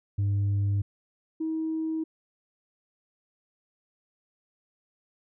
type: tone pair in turn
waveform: sine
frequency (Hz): 100.5 / 319.1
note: G2 / D#4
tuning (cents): +44 / +44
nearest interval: octave + minor sixth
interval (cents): 2000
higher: second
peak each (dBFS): -20 / -26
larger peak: first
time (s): 0.18-0.82 / 1.4-2.04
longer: neither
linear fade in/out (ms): 10
effects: tanh soft clip ceiling -22 dBFS